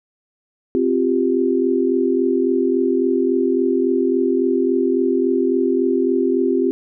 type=chord; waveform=sine; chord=C suspended fourth; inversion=none; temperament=just; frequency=261.6 / 348.8 / 392.4 Hz; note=C4 / F4 / G4; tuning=0 / -2 / +2 cents; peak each=-19 dBFS; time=0.75-6.71 s; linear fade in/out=0 ms; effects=none